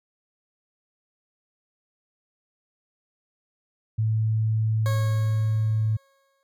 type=tone with pitch glide; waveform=sine; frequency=110 to 109.11 Hz; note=A2 to A2; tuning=0 to -14 cents; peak=-20 dBFS; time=3.98-5.97 s; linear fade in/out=10 ms; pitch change=-14 cents; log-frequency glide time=4.8-5.06 s
type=tone with exponential decay; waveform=20% pulse; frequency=547 Hz; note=C#5; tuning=23 cents flat; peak=-24 dBFS; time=4.86-6.43 s; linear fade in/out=0 ms; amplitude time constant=340 ms
effects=none